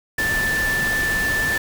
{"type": "tone in noise", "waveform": "sine", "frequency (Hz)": 1762, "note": "A6", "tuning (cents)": 2, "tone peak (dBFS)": -19, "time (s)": [0.18, 1.58], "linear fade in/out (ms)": 5, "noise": "pink", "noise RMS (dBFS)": -27, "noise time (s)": [0.18, 1.58], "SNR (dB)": 5, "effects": []}